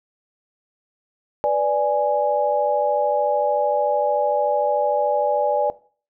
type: chord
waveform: sine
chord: G# diminished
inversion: first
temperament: equal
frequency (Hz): 493.9 / 587.3 / 830.6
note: B4 / D5 / G#5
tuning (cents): 0 / 0 / 0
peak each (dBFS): -24 / -19 / -21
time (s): 1.44-5.7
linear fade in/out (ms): 0
effects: noise-tail reverb RT60 0.4 s tail -18 dB re dry